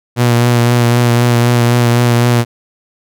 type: tone with vibrato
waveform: sawtooth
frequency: 120 Hz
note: B2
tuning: 49 cents flat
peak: -4 dBFS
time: 0.16-2.45 s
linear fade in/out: 50 ms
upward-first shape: triangle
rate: 3.9 Hz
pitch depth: 28 cents each way
effects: none